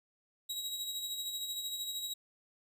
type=tone with tremolo; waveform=sawtooth; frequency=3838 Hz; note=A#7; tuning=50 cents sharp; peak=-32 dBFS; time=0.49-2.14 s; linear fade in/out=10 ms; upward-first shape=sine; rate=13 Hz; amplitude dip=45%; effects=none